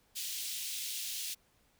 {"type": "high-pass noise", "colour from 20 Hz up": "pink", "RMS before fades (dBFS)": -39, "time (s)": [0.15, 1.35], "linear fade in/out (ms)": 20, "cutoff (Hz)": 3000, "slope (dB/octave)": 24, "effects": ["pink hiss -70 dBFS RMS until 1.79 s"]}